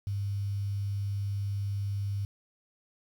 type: tone with quantisation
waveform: sine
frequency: 100 Hz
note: G2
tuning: 35 cents sharp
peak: -29 dBFS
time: 0.07-2.25 s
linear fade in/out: 0 ms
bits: 9
effects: none

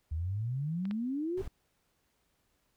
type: exponential sweep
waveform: sine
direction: up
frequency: 74.6 to 392 Hz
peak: -31 dBFS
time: 0.11-1.42 s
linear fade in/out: 10 ms
type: clicks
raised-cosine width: 0.3 ms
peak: -33 / -28 dBFS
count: 2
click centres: 0.854 / 0.911 s
type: noise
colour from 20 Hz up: brown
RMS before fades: -41 dBFS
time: 1.37-1.48 s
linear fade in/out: 5 ms
effects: pink hiss -75 dBFS RMS until 2.76 s

